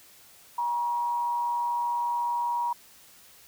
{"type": "tone with frequency modulation", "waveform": "sine", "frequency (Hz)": 954, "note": "A#5", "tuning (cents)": 40, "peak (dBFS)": -25, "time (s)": [0.58, 2.73], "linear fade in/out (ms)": 5, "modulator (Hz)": 145, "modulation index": 0.26, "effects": ["white hiss -54 dBFS RMS until 3.47 s"]}